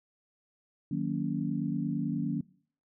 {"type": "chord", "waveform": "sine", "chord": "D# minor seventh", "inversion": "none", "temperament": "equal with one note detuned", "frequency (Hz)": [155.56, 185, 233.1, 280.9], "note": ["D#3", "F#3", "A#3", "C#4"], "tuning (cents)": [0, 0, 0, 23], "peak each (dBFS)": -34, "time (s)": [0.91, 2.41], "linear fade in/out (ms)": 5, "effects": ["noise-tail reverb RT60 0.5 s tail -21 dB re dry"]}